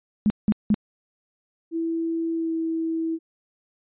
sine tone bursts, 210.7 Hz, G#3, 25 cents sharp, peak -15 dBFS, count 3, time 0.26-0.743 s, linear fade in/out 0 ms, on 41 ms, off 180 ms
sine tone with pitch glide, 329.6 to 325.8 Hz, E4 to E4, 0 to -20 cents, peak -23 dBFS, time 1.71-3.19 s, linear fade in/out 50 ms, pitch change -20 cents, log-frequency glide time 2.34-2.52 s
effects resampled to 8000 Hz

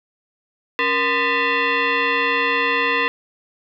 sine tone with frequency modulation, 472.1 Hz, A#4, 22 cents sharp, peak -16 dBFS, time 0.79-3.08 s, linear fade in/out 0 ms, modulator 751 Hz, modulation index 3.4, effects none

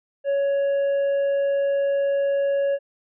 triangle tone, 558 Hz, C#5, 11 cents sharp, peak -17 dBFS, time 0.24-2.79 s, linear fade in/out 50 ms, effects resampled to 8000 Hz

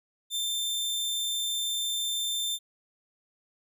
sawtooth tone, 3574 Hz, A7, 26 cents sharp, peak -25 dBFS, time 0.3-2.59 s, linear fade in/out 50 ms, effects none

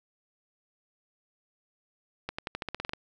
accelerating click train, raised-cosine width 0.3 ms, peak -17 dBFS, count 11, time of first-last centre 2.29-2.935 s, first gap 95 ms, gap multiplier 0.91, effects none

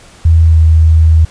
sine tone with pitch glide, 81.7 to 80.11 Hz, E2 to E2, -15 to -49 cents, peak -3 dBFS, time 0.25-1.25 s, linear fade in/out 5 ms, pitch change -34 cents, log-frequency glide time 0.43-0.59 s, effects pink hiss -39 dBFS RMS until 1.3 s + resampled to 22050 Hz

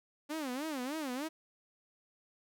sawtooth tone with vibrato, 281.1 Hz, C#4, 24 cents sharp, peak -32 dBFS, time 0.29-1.29 s, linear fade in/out 20 ms, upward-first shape sine, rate 3.3 Hz, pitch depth 230 cents each way, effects none

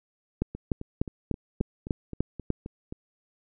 two click trains, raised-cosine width 3 ms, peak -12 / -23 dBFS, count 8 / 10, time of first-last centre 0.42-2.503 / 0.55-2.925 s, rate 3.36 / 3.79 Hz, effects none

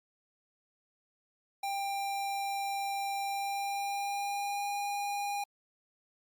square tone with pitch glide, 793 to 811.1 Hz, G5 to G#5, +20 to -41 cents, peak -33 dBFS, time 1.63-5.44 s, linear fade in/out 5 ms, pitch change +39 cents, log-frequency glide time 3.25-4.74 s, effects Opus 48 kbps

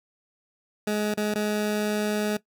20% pulse tone with dropouts, 210.4 Hz, G#3, 23 cents sharp, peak -19 dBFS, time 0.87-2.37 s, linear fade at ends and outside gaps 5 ms, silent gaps 1.141-1.174 / 1.341-1.355 s, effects noise-tail reverb RT60 0.1 s tail -18 dB re dry

